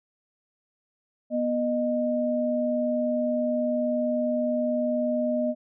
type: tone pair together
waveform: sine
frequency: 244.1 / 615 Hz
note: B3 / D#5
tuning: -20 / -20 cents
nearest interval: octave + major third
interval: 1600 cents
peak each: -26 / -25 dBFS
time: 1.3-5.55 s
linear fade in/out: 50 ms
effects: none